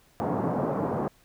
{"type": "band-pass noise", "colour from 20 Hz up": "pink", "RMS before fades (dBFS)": -28, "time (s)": [0.2, 1.08], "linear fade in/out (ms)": 0, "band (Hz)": [130, 1000], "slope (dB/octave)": 24, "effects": ["pink hiss -61 dBFS RMS until 1.24 s"]}